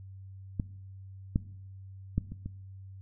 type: clicks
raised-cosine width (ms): 5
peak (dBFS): -18 / -13 / -14 / -26 / -25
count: 5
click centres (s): 0.598 / 1.359 / 2.18 / 2.32 / 2.46
effects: noise-tail reverb RT60 0.8 s tail -20 dB re dry + added 96 Hz sine -44 dBFS peak until 3.01 s